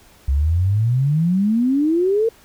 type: exponential sweep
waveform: sine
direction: up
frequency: 65.41 to 466.2 Hz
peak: -14 dBFS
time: 0.28-2.29 s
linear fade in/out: 5 ms
effects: pink hiss -50 dBFS RMS until 2.44 s

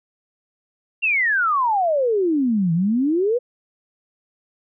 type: exponential two-way sweep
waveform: sine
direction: down then up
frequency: 2794 to 160.5 to 509 Hz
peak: -16 dBFS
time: 1.02-3.39 s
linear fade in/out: 20 ms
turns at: 2.73 s
effects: none

